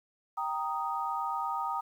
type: chord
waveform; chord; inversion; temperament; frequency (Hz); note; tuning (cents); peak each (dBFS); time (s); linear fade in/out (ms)
sine; Eb major; first; equal; 784 / 932.3 / 1244.5; G5 / Bb5 / Eb6; 0 / 0 / 0; -36 / -34 / -34; 0.37-1.81; 10
effects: 10-bit